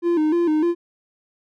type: tone with vibrato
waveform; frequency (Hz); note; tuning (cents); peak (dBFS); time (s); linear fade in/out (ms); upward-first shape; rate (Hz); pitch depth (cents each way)
triangle; 325.5; E4; -22; -14; 0.02-0.75; 50; square; 3.3; 97
effects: none